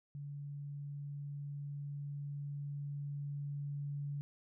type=tone with level ramp; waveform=sine; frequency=143.3 Hz; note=D3; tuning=42 cents flat; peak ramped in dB=-42 to -37 dBFS; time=0.15-4.21 s; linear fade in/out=0 ms; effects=none